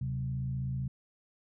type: tone with frequency modulation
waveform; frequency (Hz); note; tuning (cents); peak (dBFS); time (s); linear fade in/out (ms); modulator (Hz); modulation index
sine; 130; C3; -11; -31; 0.01-0.88; 5; 55.7; 0.65
effects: none